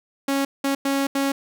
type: tone bursts at uneven times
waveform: sawtooth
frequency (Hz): 275.5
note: C#4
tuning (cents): -11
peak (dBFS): -16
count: 4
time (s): 0.28-0.45 / 0.64-0.75 / 0.85-1.07 / 1.15-1.32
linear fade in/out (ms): 5
effects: none